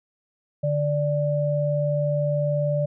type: tone pair together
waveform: sine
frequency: 146.83 / 587 Hz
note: D3 / D5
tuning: 0 / -1 cents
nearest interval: 2 octaves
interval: 2399 cents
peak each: -23 dBFS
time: 0.63-2.86 s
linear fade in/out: 10 ms
effects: none